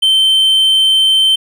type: tone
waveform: triangle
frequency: 3103 Hz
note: G7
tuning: 18 cents flat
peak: -6 dBFS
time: 0.02-1.36 s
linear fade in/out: 10 ms
effects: none